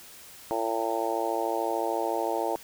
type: harmonic tone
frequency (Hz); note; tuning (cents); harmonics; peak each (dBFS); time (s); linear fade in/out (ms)
113.6; A#2; -44; 3 / 4 / 5 / 6 / 7 / 8; -33 / -33 / -33 / -33 / -33 / -33; 0.51-2.56; 0
effects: white hiss -48 dBFS RMS until 2.63 s